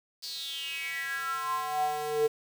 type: tone with high-pass filter sweep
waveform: square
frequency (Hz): 150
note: D3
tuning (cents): +37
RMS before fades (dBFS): -32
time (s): 0.22-2.28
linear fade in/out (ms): 20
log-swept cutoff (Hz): 4700 to 440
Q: 8.1
effects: 8-bit